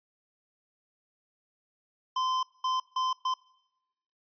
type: tone bursts at uneven times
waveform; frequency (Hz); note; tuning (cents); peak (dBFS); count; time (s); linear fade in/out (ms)
square; 1032; C6; -24; -27; 4; 2.16-2.43 / 2.64-2.8 / 2.96-3.13 / 3.25-3.34; 5
effects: noise-tail reverb RT60 1.0 s tail -24 dB re dry + resampled to 11025 Hz